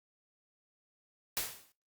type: noise with exponential decay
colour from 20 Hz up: white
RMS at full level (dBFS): -31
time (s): 1.37-1.72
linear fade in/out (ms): 0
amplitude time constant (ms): 76
effects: noise-tail reverb RT60 0.2 s tail -17 dB re dry + Opus 48 kbps